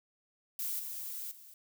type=noise with level steps; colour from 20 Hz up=violet; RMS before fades=-36 / -41 / -54 dBFS; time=0.59-1.54 s; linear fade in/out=2 ms; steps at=0.79 / 1.31 s; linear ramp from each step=5 ms; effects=none